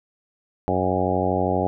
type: harmonic tone with a mistuned harmonic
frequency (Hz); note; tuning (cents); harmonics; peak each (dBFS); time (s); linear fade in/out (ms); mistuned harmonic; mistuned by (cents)
92.5; F#2; 0; 1 / 2 / 3 / 4 / 5 / 6 / 7 / 8 / 9; -28 / -28 / -28 / -28 / -28 / -28 / -28 / -28 / -28; 0.68-1.67; 0; 9; -26
effects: none